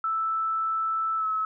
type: tone with pitch glide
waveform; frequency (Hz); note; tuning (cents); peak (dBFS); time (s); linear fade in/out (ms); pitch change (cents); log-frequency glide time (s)
sine; 1318.5 to 1292.9; E6 to E6; 0 to -34; -24; 0.04-1.45; 2; -34; 1.17-1.26
effects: none